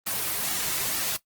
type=noise with flanger; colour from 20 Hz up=white; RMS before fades=-28 dBFS; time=0.06-1.17 s; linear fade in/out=10 ms; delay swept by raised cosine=1.9 to 4.4 ms; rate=2.2 Hz; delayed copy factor=-0.6; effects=noise-tail reverb RT60 0.1 s tail -17 dB re dry + Opus 24 kbps